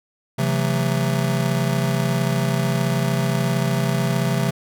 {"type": "chord", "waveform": "square", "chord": "F# half-diminished seventh", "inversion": "second", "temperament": "just", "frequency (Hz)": [133.2, 166.5, 185, 222], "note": ["C3", "E3", "F#3", "A3"], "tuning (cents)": [31, 18, 0, 16], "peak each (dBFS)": [-22, -25, -28, -28], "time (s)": [0.38, 4.51], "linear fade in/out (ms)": 10, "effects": []}